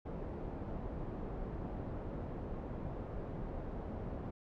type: low-pass noise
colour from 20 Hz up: pink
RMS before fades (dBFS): -42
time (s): 0.05-4.31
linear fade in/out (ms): 10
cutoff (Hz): 650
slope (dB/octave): 12
effects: none